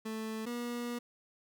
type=tone pair in turn; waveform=30% pulse; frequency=220 / 240.2 Hz; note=A3 / B3; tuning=0 / -48 cents; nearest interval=major second; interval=152 cents; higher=second; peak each=-34 / -33 dBFS; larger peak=second; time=0.05-0.46 / 0.46-0.99 s; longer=second; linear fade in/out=10 ms; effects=none